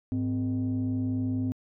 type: tone pair together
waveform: sine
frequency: 104.2 / 257.3 Hz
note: G#2 / C4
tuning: +6 / -29 cents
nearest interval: octave + major third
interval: 1565 cents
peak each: -28 / -26 dBFS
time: 0.12-1.52 s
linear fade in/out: 0 ms
effects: tanh soft clip ceiling -22 dBFS